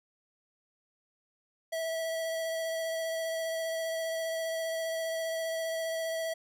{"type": "tone with vibrato", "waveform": "square", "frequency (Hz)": 652, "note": "E5", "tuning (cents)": -19, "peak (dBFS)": -32, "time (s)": [1.72, 6.34], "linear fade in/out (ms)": 10, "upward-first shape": "triangle", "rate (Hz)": 15, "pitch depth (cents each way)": 14, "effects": []}